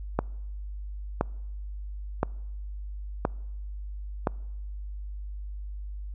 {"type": "click train", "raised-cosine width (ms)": 1, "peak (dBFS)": -9, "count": 5, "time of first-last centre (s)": [0.19, 4.272], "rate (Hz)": 0.98, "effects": ["noise-tail reverb RT60 1.0 s tail -26 dB re dry", "added 50 Hz sine -34 dBFS peak until 6.14 s"]}